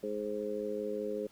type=harmonic tone; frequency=105.1 Hz; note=G#2; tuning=21 cents sharp; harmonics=2 / 3 / 4 / 5; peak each=-42 / -43 / -36 / -38 dBFS; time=0.03-1.27 s; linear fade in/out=5 ms; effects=pink hiss -62 dBFS RMS until 1.31 s